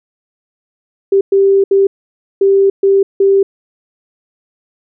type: tone bursts at uneven times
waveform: sine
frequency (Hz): 392.3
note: G4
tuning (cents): +1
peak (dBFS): -6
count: 6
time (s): 1.12-1.21 / 1.32-1.64 / 1.71-1.87 / 2.41-2.7 / 2.83-3.03 / 3.2-3.43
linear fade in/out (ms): 5
effects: none